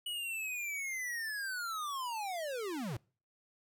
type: linear sweep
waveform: square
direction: down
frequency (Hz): 2949 to 98.1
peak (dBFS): -37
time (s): 0.06-2.97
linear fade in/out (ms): 5
effects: noise-tail reverb RT60 0.4 s tail -25 dB re dry